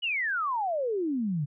sine exponential sweep, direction down, 3001 to 137.2 Hz, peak -26 dBFS, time 0.02-1.46 s, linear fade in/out 20 ms, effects none

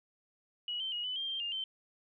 sine tone with pitch steps, 2916 / 3106 / 2891 / 3002 / 3189 / 3164 / 2812 / 3101 Hz, F#7 / G7 / F#7 / F#7 / G7 / G7 / F7 / G7, -26 / -17 / -41 / +24 / +29 / +15 / +11 / -19 cents, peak -34 dBFS, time 0.68-1.64 s, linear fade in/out 2 ms, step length 120 ms, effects none

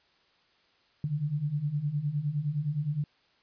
sine beating tone pair, 141.1 / 150.8 Hz, C#3 / D3, +31 / +46 cents, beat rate 9.7 Hz, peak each -33 / -29 dBFS, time 1.04-3.04 s, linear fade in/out 2 ms, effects white hiss -66 dBFS RMS until 3.42 s + resampled to 11025 Hz

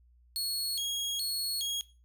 sawtooth tone with vibrato, 3781 Hz, A#7, 24 cents sharp, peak -28 dBFS, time 0.36-1.81 s, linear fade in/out 0 ms, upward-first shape square, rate 1.2 Hz, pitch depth 240 cents each way, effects noise-tail reverb RT60 0.3 s tail -17 dB re dry + added 60 Hz sine -59 dBFS peak until 2.04 s

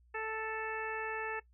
harmonic tone, 440 Hz, A4, in tune, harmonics 1 / 2 / 3 / 4 / 5 / 6, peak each -40 / -42 / -44 / -41 / -47 / -46 dBFS, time 0.14-1.4 s, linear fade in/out 10 ms, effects noise-tail reverb RT60 0.1 s tail -18 dB re dry + added 60 Hz sine -62 dBFS peak until 1.53 s

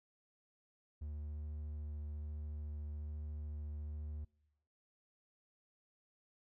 triangle tone with vibrato, 74.9 Hz, D2, 35 cents sharp, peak -39 dBFS, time 1.01-4.25 s, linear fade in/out 10 ms, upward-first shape square, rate 14 Hz, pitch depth 8 cents each way, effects noise-tail reverb RT60 1.0 s tail -26 dB re dry

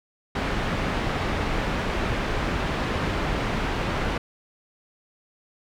pink low-pass noise, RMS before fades -26 dBFS, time 0.35-4.18 s, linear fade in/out 5 ms, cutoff 2600 Hz, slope 12 dB/octave, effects none

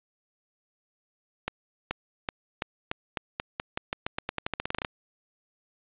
accelerating click train, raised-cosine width 0.3 ms, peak -12 dBFS, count 23, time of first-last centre 1.48-4.848 s, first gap 430 ms, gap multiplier 0.88, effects resampled to 8000 Hz + 9-bit

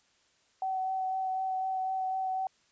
sine tone with vibrato, 757 Hz, F#5, 39 cents sharp, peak -29 dBFS, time 0.62-2.47 s, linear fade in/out 2 ms, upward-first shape sine, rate 4 Hz, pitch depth 12 cents each way, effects white hiss -68 dBFS RMS until 2.71 s + resampled to 16000 Hz

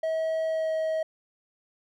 triangle tone with pitch glide, 642 to 636.5 Hz, E5 to D#5, -46 to +39 cents, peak -23 dBFS, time 0.03-1.03 s, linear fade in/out 5 ms, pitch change -15 cents, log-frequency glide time 0.46-0.72 s, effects none

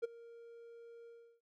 triangle tone with ADSR envelope, 466.2 Hz, A#4, in tune, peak -29 dBFS, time 0.02-1.41 s, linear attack 22 ms, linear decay 17 ms, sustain -21 dB, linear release 340 ms, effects none

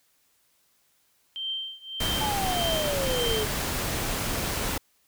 sine tone with tremolo, 3136 Hz, G7, in tune, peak -27 dBFS, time 1.36-3.43 s, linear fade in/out 0 ms, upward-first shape triangle, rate 1.7 Hz, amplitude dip 95%
pink noise, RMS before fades -29 dBFS, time 2-4.78 s, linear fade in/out 5 ms
sine exponential sweep, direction down, 880 to 416.3 Hz, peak -27 dBFS, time 2.2-3.46 s, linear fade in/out 20 ms
effects white hiss -67 dBFS RMS until 5.07 s

